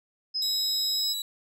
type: tone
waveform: sine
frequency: 5080 Hz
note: D#8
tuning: 35 cents sharp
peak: -26 dBFS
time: 0.34-1.14 s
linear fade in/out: 20 ms
type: tone with pitch glide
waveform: sawtooth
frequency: 3861 to 3919 Hz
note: B7 to B7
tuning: -40 to -14 cents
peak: -27 dBFS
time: 0.42-1.22 s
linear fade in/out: 2 ms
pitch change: +26 cents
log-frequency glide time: 0.93-1.1 s
effects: none

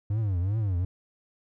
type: tone with vibrato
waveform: triangle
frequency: 98.6 Hz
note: G2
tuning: 11 cents sharp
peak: -22 dBFS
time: 0.1-0.85 s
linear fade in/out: 5 ms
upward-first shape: triangle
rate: 2.6 Hz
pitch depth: 260 cents each way
effects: none

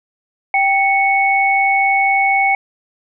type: tone pair together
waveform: sine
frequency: 784 / 2214 Hz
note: G5 / C#7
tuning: 0 / -3 cents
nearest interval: octave + tritone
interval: 1797 cents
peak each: -14 dBFS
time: 0.54-2.55 s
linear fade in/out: 2 ms
effects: none

